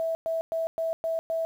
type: tone bursts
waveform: sine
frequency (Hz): 654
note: E5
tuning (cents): -14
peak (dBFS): -25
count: 6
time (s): 0-1.45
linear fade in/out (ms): 0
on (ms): 150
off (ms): 110
effects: 9-bit